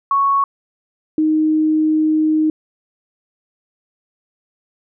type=tone pair in turn; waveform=sine; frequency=1108.7 / 311.1 Hz; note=C#6 / D#4; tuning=0 / 0 cents; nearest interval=octave + minor seventh; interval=2200 cents; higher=first; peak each=-12 dBFS; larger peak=neither; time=0.11-0.44 / 1.18-2.5 s; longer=second; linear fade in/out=2 ms; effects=none